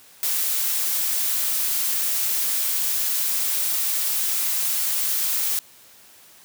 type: noise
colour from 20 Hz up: blue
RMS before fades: -23 dBFS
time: 0.23-5.59 s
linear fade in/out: 0 ms
effects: white hiss -50 dBFS RMS until 6.44 s + high-pass 80 Hz 12 dB/octave